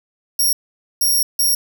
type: tone bursts at uneven times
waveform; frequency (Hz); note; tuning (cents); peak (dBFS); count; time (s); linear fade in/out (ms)
5% pulse; 5588; F8; 0; -8; 3; 0.39-0.53 / 1.01-1.23 / 1.39-1.55; 5
effects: none